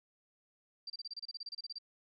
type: tone bursts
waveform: sine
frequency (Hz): 4699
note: D8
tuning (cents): 0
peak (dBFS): -40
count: 16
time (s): 0.87-1.785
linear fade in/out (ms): 5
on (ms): 30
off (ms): 29
effects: none